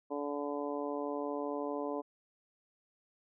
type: harmonic tone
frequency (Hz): 144.5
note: D3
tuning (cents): -28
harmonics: 2 / 3 / 4 / 5 / 6 / 7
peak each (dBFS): -39 / -39 / -40 / -45 / -46 / -44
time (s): 0.1-2.02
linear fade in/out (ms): 20
effects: none